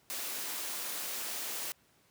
white high-pass noise, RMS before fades -38 dBFS, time 0.1-1.72 s, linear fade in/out 0 ms, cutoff 240 Hz, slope 12 dB/octave, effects pink hiss -67 dBFS RMS until 2.1 s + high-pass 100 Hz 12 dB/octave

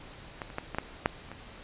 clicks, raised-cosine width 0.5 ms, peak -20 / -30 / -17 / -20 / -13 / -8 / -26 dBFS, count 7, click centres 0.418 / 0.502 / 0.584 / 0.747 / 0.785 / 1.059 / 1.316 s, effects pink hiss -48 dBFS RMS until 1.63 s + resampled to 8000 Hz

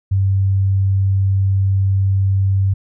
sine tone, 97 Hz, G2, 18 cents flat, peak -12 dBFS, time 0.11-2.74 s, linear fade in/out 10 ms, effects none

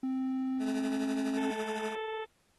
triangle tone with pitch glide, 261.6 to 268.5 Hz, C4 to C4, 0 to +45 cents, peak -28 dBFS, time 0.03-1.51 s, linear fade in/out 5 ms, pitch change +45 cents, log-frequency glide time 0.6-0.99 s
20% pulse tone with tremolo, 215.3 Hz, A3, 37 cents flat, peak -29 dBFS, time 0.59-1.96 s, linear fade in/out 50 ms, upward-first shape triangle, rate 12 Hz, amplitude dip 65%
harmonic tone, 438.8 Hz, A4, 5 cents flat, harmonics 1 / 2 / 3 / 4 / 5 / 6 / 7 / 8, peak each -37 / -41 / -50 / -47 / -52 / -52 / -55 / -54 dBFS, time 1.37-2.25 s, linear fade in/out 5 ms
effects pink hiss -70 dBFS RMS until 2.58 s + AAC 32 kbps

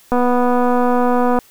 click train, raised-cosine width 1 ms, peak -4 dBFS, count 313, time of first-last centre 0.12-1.388 s, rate 246 Hz, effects white hiss -49 dBFS RMS until 1.5 s

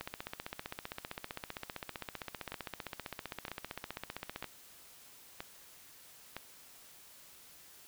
two click trains, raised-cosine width 0.3 ms, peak -23 / -24 dBFS, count 69 / 5, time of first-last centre 0.01-4.426 / 2.52-6.366 s, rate 15.4 / 1.04 Hz, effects white hiss -57 dBFS RMS until 7.87 s

